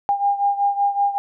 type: beating tone pair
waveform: sine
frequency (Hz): 804 / 809.3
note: G5 / G#5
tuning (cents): +44 / -45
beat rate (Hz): 5.3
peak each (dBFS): -18 / -22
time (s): 0.09-1.18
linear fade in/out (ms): 0
effects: none